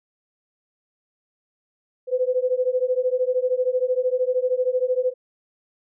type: beating tone pair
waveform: sine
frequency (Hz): 500 / 513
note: B4 / C5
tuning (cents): +21 / -34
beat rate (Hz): 13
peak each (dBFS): -22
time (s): 2.07-5.14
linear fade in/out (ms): 50
effects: none